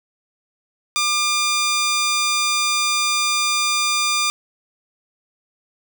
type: tone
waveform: 10% pulse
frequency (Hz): 1200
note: D6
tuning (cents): +37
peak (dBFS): -9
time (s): 0.96-4.3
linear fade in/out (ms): 0
effects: none